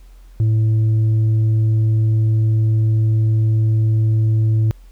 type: tone with tanh clipping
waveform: sine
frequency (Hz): 110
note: A2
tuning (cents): 0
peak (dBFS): -13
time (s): 0.4-4.71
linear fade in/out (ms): 0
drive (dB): 3
effects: added 43 Hz sine -39 dBFS peak until 4.91 s + pink hiss -57 dBFS RMS until 4.91 s